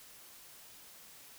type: silence
effects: white hiss -55 dBFS RMS until 1.38 s